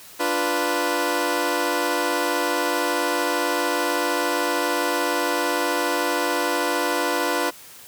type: chord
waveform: 15% pulse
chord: B diminished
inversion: first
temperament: equal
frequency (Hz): 293.7 / 349.2 / 493.9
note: D4 / F4 / B4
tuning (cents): 0 / 0 / 0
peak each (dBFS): -20 / -19 / -18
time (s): 0.19-7.51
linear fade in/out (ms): 20
effects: white hiss -44 dBFS RMS until 7.87 s + high-pass 60 Hz 12 dB/octave